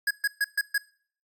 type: tone bursts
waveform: square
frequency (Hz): 1661.2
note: G#6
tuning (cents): 0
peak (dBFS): -22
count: 5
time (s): 0.07-0.78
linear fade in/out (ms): 5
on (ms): 38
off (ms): 130
effects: noise-tail reverb RT60 0.5 s tail -22 dB re dry + MP3 96 kbps